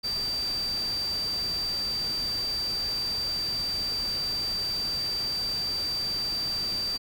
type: tone in noise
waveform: sine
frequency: 4668 Hz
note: D8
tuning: 11 cents flat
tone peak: -27 dBFS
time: 0.03-6.98 s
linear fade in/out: 20 ms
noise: pink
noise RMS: -40 dBFS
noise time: 0.03-6.98 s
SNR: +10 dB
effects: none